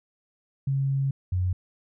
sine tone pair in turn, 136.6 / 91.17 Hz, C#3 / F#2, -25 / -25 cents, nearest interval perfect fifth, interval 700 cents, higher first, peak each -22 dBFS, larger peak neither, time 0.67-1.11 / 1.32-1.53 s, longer first, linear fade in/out 5 ms, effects none

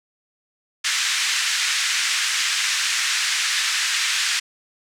pink band-pass noise, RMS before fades -22 dBFS, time 0.84-4.4 s, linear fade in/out 10 ms, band 1600 to 7900 Hz, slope 24 dB/octave, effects none

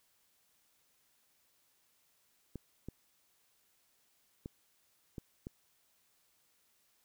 clicks, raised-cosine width 3 ms, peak -29 dBFS, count 5, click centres 2.557 / 2.886 / 4.459 / 5.182 / 5.469 s, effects white hiss -73 dBFS RMS until 7.04 s

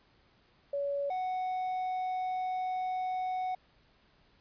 sine / triangle tone pair in turn, 565 / 741.1 Hz, C#5 / F#5, +33 / +3 cents, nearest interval perfect fourth, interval 470 cents, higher second, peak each -30 / -29 dBFS, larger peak second, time 0.73-1.1 / 1.1-3.55 s, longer second, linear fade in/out 5 ms, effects pink hiss -66 dBFS RMS until 4.4 s + resampled to 11025 Hz

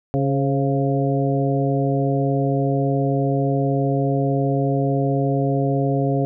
harmonic tone with a mistuned harmonic, 138.59 Hz, C#3, in tune, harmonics 1 / 2 / 3 / 4 / 5, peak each -20 / -23 / -25 / -26 / -27 dBFS, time 0.14-6.25 s, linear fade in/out 0 ms, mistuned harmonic 4, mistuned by -48 cents, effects none

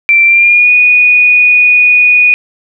sine tone with pitch glide, 2349 to 2467 Hz, D7 to D#7, 0 to -15 cents, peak -3 dBFS, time 0.09-2.34 s, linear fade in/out 0 ms, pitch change +85 cents, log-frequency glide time 0.25-0.71 s, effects none

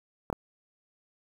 clicks, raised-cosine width 1 ms, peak -16 / -15 dBFS, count 2, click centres 0.301 / 0.328 s, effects 7-bit

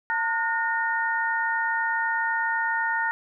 sine tone cluster, 904 / 1444 / 1836 Hz, A5 / F#6 / A#6, +47 / -43 / -27 cents, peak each -27 dBFS, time 0.1-3.11 s, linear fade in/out 0 ms, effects none

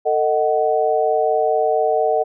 sine chord, D# diminished, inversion second, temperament just, 448 / 622.3 / 746.7 Hz, A4 / D#5 / F#5, +31 / 0 / +16 cents, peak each -19 dBFS, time 0.05-2.24 s, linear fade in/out 20 ms, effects none

